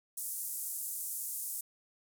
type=band-pass noise; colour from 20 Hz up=white; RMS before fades=-39 dBFS; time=0.17-1.61 s; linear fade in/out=5 ms; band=8000 to 14000 Hz; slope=24 dB/octave; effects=none